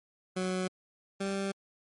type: tone pair in turn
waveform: 20% pulse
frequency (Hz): 185 / 196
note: F#3 / G3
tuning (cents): 0 / 0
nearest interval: minor second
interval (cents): 100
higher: second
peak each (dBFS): -25 / -26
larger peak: first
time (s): 0.36-0.68 / 1.2-1.52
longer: neither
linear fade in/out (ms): 10
effects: MP3 48 kbps